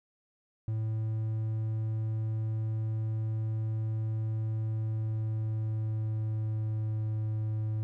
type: tone with pitch glide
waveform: triangle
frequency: 110 to 108.55 Hz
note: A2 to A2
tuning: 0 to -23 cents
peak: -27 dBFS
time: 0.68-7.83 s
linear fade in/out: 0 ms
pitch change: -23 cents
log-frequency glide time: 4.67-7.17 s
effects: none